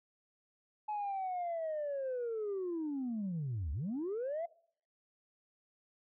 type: linear two-way sweep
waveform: sine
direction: down then up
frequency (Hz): 855 to 65.41 to 697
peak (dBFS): -33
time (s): 0.88-4.46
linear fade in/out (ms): 10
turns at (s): 3.72
effects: noise-tail reverb RT60 0.6 s tail -23 dB re dry + tanh soft clip ceiling -32 dBFS